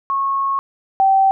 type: tone pair in turn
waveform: sine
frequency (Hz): 1095 / 774.3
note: C#6 / G5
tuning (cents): -22 / -22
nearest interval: tritone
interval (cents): 600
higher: first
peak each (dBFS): -16 / -10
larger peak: second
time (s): 0.1-0.59 / 1-1.31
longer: first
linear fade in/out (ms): 0
effects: none